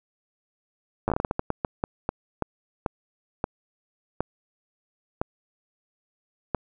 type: slowing click train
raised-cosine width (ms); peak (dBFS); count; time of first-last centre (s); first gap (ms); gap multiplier
1; -10; 20; 1.08-6.547; 9; 1.32
effects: none